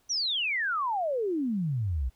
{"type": "exponential sweep", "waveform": "sine", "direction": "down", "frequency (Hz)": [6050, 57.9], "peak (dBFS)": -26, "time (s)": [0.09, 2.1], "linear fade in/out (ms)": 20, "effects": ["pink hiss -68 dBFS RMS until 2.15 s"]}